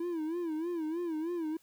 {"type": "tone with vibrato", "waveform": "triangle", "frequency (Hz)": 329.6, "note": "E4", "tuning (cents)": 0, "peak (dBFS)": -30, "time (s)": [0, 1.57], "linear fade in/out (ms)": 5, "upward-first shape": "sine", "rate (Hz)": 3.2, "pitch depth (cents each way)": 120, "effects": ["white hiss -67 dBFS RMS until 1.62 s"]}